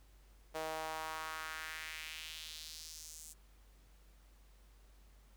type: tone with high-pass filter sweep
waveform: sawtooth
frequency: 158.2 Hz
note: D#3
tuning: 29 cents sharp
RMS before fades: -45 dBFS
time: 0.54-3.34 s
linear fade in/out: 20 ms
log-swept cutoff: 570 to 8000 Hz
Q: 2.1
effects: added 49 Hz sine -60 dBFS peak until 5.36 s + pink hiss -70 dBFS RMS until 5.36 s